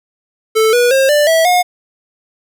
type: tone with pitch steps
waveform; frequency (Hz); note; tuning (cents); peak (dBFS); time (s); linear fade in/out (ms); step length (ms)
square; 440 / 485.4 / 535.5 / 590.7 / 651.7 / 718.9; A4 / B4 / C5 / D5 / E5 / F5; 0 / -30 / +40 / +10 / -20 / +50; -9; 0.55-1.63; 20; 180
effects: none